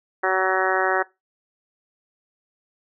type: harmonic tone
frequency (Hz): 188.1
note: F#3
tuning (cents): +29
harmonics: 2 / 3 / 4 / 5 / 6 / 7 / 8 / 9 / 10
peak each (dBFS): -25 / -27 / -25 / -29 / -29 / -28 / -27 / -28 / -29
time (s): 0.23-1.03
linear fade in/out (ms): 10
effects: noise-tail reverb RT60 0.2 s tail -20 dB re dry